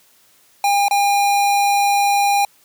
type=tone with dropouts; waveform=square; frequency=807 Hz; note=G#5; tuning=50 cents flat; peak=-14 dBFS; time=0.64-2.45 s; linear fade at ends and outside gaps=2 ms; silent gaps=0.883-0.91 s; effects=white hiss -54 dBFS RMS until 2.64 s + high-pass 80 Hz 12 dB/octave